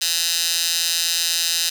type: tone with high-pass filter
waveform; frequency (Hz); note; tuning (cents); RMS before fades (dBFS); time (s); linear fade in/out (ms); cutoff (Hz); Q
15% pulse; 168.2; E3; +35; -21; 0.01-1.7; 10; 4200; 1.6
effects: 7-bit